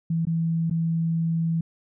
sine tone with dropouts, 164.7 Hz, E3, 1 cent flat, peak -21 dBFS, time 0.1-1.61 s, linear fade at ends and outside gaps 5 ms, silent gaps 0.253-0.269 / 0.699-0.709 s, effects none

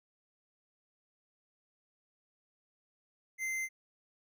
sine tone with tanh clipping, 2077 Hz, C7, 13 cents flat, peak -35 dBFS, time 3.38-3.69 s, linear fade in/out 50 ms, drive 15 dB, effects none

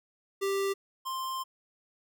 square tone pair in turn, 393 / 1049.2 Hz, G4 / C6, +4 / +4 cents, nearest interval octave + perfect fourth, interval 1700 cents, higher second, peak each -28 / -33 dBFS, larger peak first, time 0.41-0.74 / 1.05-1.44 s, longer second, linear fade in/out 20 ms, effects none

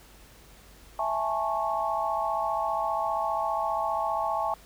sine chord, A major seventh, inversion second, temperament just, 660 / 825 / 880 / 1100 Hz, E5 / G#5 / A5 / C#6, +2 / -12 / 0 / -14 cents, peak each -31 dBFS, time 0.99-4.54 s, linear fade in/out 2 ms, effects added 50 Hz sine -54 dBFS peak until 4.65 s + pink hiss -54 dBFS RMS until 4.65 s

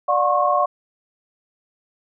sine tone cluster, 589 / 721 / 1056 / 1096 Hz, D5 / F#5 / C6 / C#6, +5 / -45 / +16 / -20 cents, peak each -21 / -20 / -26 / -19 dBFS, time 0.08-0.66 s, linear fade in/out 10 ms, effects none

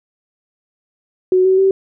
sine tone with pitch steps, 370 / 377.6 / 385.3 Hz, F#4 / F#4 / G4, 0 / +35 / -30 cents, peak -9 dBFS, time 1.32-1.71 s, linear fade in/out 2 ms, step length 130 ms, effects none

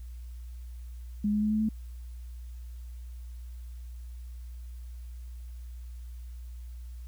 sine tone with pitch steps, 207.7 / 210.2 / 212.8 / 215.4 / 218 Hz, G#3 / G#3 / G#3 / A3 / A3, 0 / +21 / +42 / -37 / -16 cents, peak -24 dBFS, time 1.24-1.69 s, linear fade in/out 5 ms, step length 90 ms, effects added 60 Hz sine -39 dBFS peak until 7.07 s + white hiss -64 dBFS RMS until 7.07 s

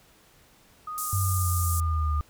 sine tone with pitch glide, 1241 to 1212.7 Hz, D#6 to D#6, -5 to -45 cents, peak -32 dBFS, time 0.87-2.21 s, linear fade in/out 5 ms, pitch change -40 cents, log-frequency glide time 1.04-1.14 s
pink band-pass noise, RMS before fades -33 dBFS, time 0.98-1.8 s, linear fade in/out 0 ms, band 7400 to 15000 Hz, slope 24 dB/octave
sine linear sweep, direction down, 98 to 73.42 Hz, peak -23 dBFS, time 1.13-2.21 s, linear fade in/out 0 ms
effects pink hiss -58 dBFS RMS until 2.29 s

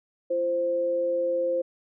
sine tone pair together, 341.7 / 523.3 Hz, F4 / C5, -38 / 0 cents, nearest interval perfect fifth, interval 738 cents, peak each -33 / -23 dBFS, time 0.3-1.62 s, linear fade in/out 10 ms, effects none

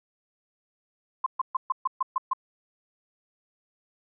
sine tone bursts, 1046.5 Hz, C6, in tune, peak -21 dBFS, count 8, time 1.24-2.334 s, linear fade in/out 5 ms, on 23 ms, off 130 ms, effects none

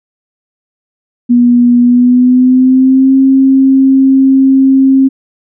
sine tone with pitch glide, 242.3 to 267.3 Hz, B3 to C4, -33 to +37 cents, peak -3 dBFS, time 1.29-5.09 s, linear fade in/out 20 ms, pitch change +170 cents, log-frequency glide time 1.8-3.15 s, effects none

